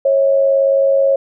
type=tone pair together; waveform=sine; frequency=547 / 645.4 Hz; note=C#5 / E5; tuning=-23 / -37 cents; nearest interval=minor third; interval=286 cents; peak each=-10 / -20 dBFS; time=0.05-1.16 s; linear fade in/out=5 ms; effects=none